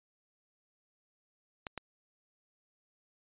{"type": "clicks", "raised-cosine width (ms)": 0.3, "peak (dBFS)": -22, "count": 2, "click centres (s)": [1.668, 1.777], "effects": ["resampled to 8000 Hz"]}